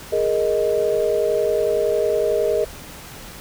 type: chord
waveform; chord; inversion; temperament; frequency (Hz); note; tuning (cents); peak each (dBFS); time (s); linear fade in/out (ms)
sine; Ab suspended second; none; equal; 415.3 / 466.2 / 622.3; Ab4 / Bb4 / Eb5; 0 / 0 / 0; -21; 0.12-2.65; 10
effects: pink hiss -38 dBFS RMS until 3.4 s